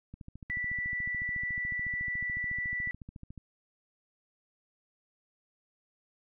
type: click train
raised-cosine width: 5 ms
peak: -32 dBFS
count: 46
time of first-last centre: 0.14-3.377 s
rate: 13.9 Hz
type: tone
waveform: sine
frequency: 1967 Hz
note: B6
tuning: 7 cents flat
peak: -31 dBFS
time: 0.5-2.91 s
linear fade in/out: 0 ms
effects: none